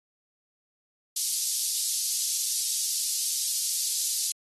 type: high-pass noise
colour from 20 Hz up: pink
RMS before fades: -28 dBFS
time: 1.16-4.32 s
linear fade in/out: 5 ms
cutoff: 4700 Hz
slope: 24 dB/octave
effects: AAC 32 kbps